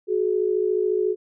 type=tone pair together; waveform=sine; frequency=369.9 / 424 Hz; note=F#4 / G#4; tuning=0 / +36 cents; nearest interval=major second; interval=236 cents; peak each=-22 dBFS; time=0.07-1.16 s; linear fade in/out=50 ms; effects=none